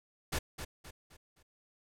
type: noise with echo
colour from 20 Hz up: pink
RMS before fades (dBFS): -33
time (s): 0.32-0.39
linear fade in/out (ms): 10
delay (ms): 260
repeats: 4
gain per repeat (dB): -8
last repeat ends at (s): 1.43
effects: low-pass 12000 Hz 12 dB/octave